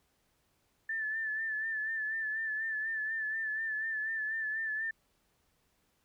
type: tone with vibrato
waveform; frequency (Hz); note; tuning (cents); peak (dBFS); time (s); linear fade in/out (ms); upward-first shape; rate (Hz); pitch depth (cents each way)
sine; 1760; A6; 0; -32; 0.89-4.91; 5; sine; 4.1; 42
effects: pink hiss -74 dBFS RMS until 6.04 s